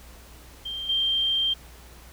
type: tone with level steps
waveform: sine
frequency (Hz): 3167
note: G7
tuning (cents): +17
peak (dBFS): -30 / -21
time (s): 0.65-1.54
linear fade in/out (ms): 10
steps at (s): 0.89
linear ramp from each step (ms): 5
effects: added 60 Hz sine -47 dBFS peak until 2.12 s + pink hiss -50 dBFS RMS until 2.12 s